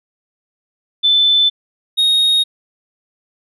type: tone pair in turn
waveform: sine / triangle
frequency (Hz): 3520 / 3736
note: A7 / A#7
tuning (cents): 0 / +3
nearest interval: minor second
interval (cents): 103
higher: second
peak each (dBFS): -9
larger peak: neither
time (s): 1.03-1.5 / 1.97-2.44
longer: neither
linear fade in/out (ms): 20
effects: resampled to 32000 Hz